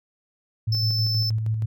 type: tone with tremolo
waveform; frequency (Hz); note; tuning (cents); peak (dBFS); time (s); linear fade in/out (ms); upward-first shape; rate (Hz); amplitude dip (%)
sine; 110; A2; 0; -20; 0.67-1.66; 10; square; 6.3; 35
type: tone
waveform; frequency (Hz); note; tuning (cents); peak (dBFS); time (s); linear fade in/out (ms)
triangle; 5280; E8; +2; -23; 0.72-1.3; 5
effects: none